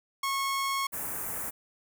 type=tone; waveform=sawtooth; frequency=1094 Hz; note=C#6; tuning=23 cents flat; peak=-24 dBFS; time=0.23-0.87 s; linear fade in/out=5 ms
type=band-stop noise; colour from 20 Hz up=white; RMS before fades=-35 dBFS; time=0.92-1.51 s; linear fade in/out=20 ms; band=1900 to 8100 Hz; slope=24 dB/octave
effects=none